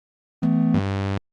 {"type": "chord", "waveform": "triangle", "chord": "E suspended fourth", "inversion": "none", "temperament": "equal with one note detuned", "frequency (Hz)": [164.81, 220, 251.5], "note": ["E3", "A3", "B3"], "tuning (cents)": [0, 0, 32], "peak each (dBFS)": -19, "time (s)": [0.42, 0.8], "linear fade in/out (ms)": 10}
{"type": "noise with exponential decay", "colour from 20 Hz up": "pink", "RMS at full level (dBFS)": -32, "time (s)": [0.43, 0.52], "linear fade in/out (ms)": 2, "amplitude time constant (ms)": 19}
{"type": "tone", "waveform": "sawtooth", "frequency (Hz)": 98, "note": "G2", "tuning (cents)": 0, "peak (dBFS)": -18, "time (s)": [0.74, 1.18], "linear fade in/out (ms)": 5}
{"effects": ["low-pass 4000 Hz 12 dB/octave", "Opus 32 kbps"]}